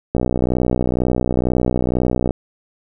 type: click train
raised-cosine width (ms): 2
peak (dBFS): -4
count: 135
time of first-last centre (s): 0.15-2.308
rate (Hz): 62.1
effects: none